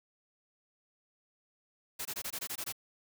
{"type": "noise bursts", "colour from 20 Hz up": "white", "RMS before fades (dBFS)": -38, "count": 9, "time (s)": [1.99, 2.725], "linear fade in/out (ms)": 10, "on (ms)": 63, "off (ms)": 21, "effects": []}